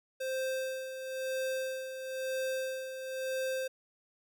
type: tone with tremolo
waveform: square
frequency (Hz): 523.3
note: C5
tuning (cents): 0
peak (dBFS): -32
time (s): 0.2-3.68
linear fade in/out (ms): 10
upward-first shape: sine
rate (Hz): 1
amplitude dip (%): 60
effects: none